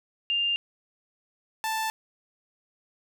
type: tone pair in turn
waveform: sine / sawtooth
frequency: 2800 / 881.9 Hz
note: F7 / A5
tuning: +4 / +4 cents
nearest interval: octave + minor sixth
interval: 2000 cents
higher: first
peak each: -23 dBFS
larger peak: neither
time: 0.3-0.56 / 1.64-1.9 s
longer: neither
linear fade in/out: 0 ms
effects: none